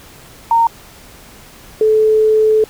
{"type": "tone pair in turn", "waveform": "sine", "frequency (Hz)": [921, 434.2], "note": ["A#5", "A4"], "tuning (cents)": [-21, -23], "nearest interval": "octave + minor second", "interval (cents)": 1302, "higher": "first", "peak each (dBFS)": -8, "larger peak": "neither", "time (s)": [[0.51, 0.67], [1.81, 2.64]], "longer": "second", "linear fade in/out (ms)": 2, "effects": ["pink hiss -40 dBFS RMS until 2.69 s"]}